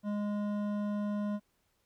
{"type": "tone with hard clipping", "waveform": "sine", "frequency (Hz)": 206.7, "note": "G#3", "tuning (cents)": -8, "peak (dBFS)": -33, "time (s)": [0.03, 1.4], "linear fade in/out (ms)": 50, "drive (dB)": 11, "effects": ["pink hiss -75 dBFS RMS until 1.85 s"]}